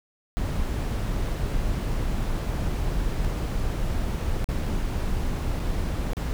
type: noise with dropouts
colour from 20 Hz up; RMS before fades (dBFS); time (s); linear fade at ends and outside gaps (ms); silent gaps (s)
brown; -26; 0.37-6.33; 0; 3.245-3.248 / 4.443-4.488 / 5.595-5.599 / 6.133-6.168
effects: none